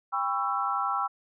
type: chord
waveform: sine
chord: C# half-diminished seventh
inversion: second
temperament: just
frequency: 798.3 / 997.9 / 1108.7 / 1330.5 Hz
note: G5 / B5 / C#6 / E6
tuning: +31 / +18 / 0 / +16 cents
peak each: -31 / -34 / -32 / -29 dBFS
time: 0.12-1.08 s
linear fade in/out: 20 ms
effects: none